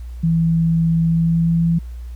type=tone with pitch glide; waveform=sine; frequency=164.81 to 167.11 Hz; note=E3 to E3; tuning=0 to +24 cents; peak=-13 dBFS; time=0.23-1.79 s; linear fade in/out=10 ms; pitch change=+24 cents; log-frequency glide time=1.03-1.6 s; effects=added 60 Hz sine -28 dBFS peak until 2.15 s + pink hiss -54 dBFS RMS until 2.15 s